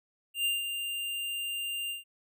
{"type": "tone with ADSR envelope", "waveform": "square", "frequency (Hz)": 2794, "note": "F7", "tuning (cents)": 0, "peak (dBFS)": -26, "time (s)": [0.34, 2.04], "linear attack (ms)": 110, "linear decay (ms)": 170, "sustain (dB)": -7, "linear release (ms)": 140, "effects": []}